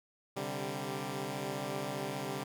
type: chord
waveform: 10% pulse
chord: C suspended second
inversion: none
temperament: equal with one note detuned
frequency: 131.87 / 146.83 / 196 Hz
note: C3 / D3 / G3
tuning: +14 / 0 / 0 cents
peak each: -32 dBFS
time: 0.36-2.44 s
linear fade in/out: 10 ms
effects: none